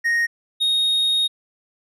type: tone pair in turn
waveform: triangle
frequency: 1864.7 / 3729 Hz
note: A#6 / A#7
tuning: 0 / 0 cents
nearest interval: octave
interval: 1200 cents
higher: second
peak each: -15 dBFS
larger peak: neither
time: 0.04-0.27 / 0.6-1.28 s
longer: second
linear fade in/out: 20 ms
effects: resampled to 32000 Hz